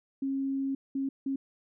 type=tone bursts at uneven times; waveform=sine; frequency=271.4 Hz; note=C#4; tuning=36 cents flat; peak=-28 dBFS; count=3; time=0.22-0.75 / 0.95-1.09 / 1.26-1.36 s; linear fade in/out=5 ms; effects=none